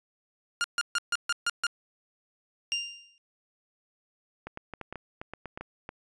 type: tone bursts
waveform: sawtooth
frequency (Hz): 1410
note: F6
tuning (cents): +16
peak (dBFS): -21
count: 7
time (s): 0.61-1.667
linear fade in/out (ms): 0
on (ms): 31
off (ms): 140
type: tone with exponential decay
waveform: 30% pulse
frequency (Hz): 2794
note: F7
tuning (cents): 0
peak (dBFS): -22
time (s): 2.72-3.18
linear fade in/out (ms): 0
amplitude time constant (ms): 100
type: clicks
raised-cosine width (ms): 0.5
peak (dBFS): -23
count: 12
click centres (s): 4.47 / 4.574 / 4.737 / 4.813 / 4.926 / 4.957 / 5.215 / 5.336 / 5.457 / 5.575 / 5.61 / 5.891
effects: resampled to 22050 Hz